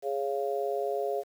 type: chord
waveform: sine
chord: Db major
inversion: second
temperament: just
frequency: 415.8 / 554.4 / 693 Hz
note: Ab4 / Db5 / F5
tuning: +2 / 0 / -14 cents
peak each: -31 / -33 / -33 dBFS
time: 0.02-1.24 s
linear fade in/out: 50 ms
effects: 9-bit